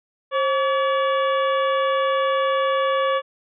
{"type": "harmonic tone with a mistuned harmonic", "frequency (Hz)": 570, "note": "C#5", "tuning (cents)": 48, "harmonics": [1, 2, 3, 4, 5, 6], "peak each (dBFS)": [-20, -22, -30, -35, -35, -35], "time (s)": [0.31, 3.22], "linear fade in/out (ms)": 50, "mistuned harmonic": 1, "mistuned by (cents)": -110, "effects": []}